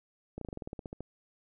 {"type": "slowing click train", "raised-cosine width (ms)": 2, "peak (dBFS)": -26, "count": 13, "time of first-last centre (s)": [0.38, 1.006], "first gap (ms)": 33, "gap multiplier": 1.08, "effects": []}